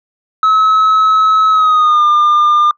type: tone with pitch glide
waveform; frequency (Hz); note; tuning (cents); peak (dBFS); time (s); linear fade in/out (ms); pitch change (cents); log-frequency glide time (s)
sine; 1289 to 1202.7; E6 to D6; -39 to +41; -4; 0.43-2.71; 2; -120; 1.5-2.04
effects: noise-tail reverb RT60 0.1 s tail -24 dB re dry + tanh soft clip ceiling -6 dBFS